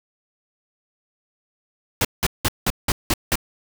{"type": "noise bursts", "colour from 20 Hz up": "pink", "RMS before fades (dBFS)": -19, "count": 7, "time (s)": [2.01, 3.356], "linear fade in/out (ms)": 2, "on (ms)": 38, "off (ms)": 180, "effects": []}